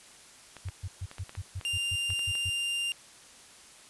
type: clicks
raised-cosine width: 0.3 ms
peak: -28 dBFS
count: 10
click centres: 0.567 / 0.686 / 1.114 / 1.183 / 1.294 / 1.352 / 1.612 / 2.103 / 2.193 / 2.353 s
type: tone bursts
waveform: sine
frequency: 92.5 Hz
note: F#2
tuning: in tune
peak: -32 dBFS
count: 11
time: 0.65-2.5 s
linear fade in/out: 10 ms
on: 50 ms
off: 130 ms
type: tone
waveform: 45% pulse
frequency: 2794 Hz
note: F7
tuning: in tune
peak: -29 dBFS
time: 1.65-2.92 s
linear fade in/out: 0 ms
effects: white hiss -53 dBFS RMS until 3.89 s + resampled to 24000 Hz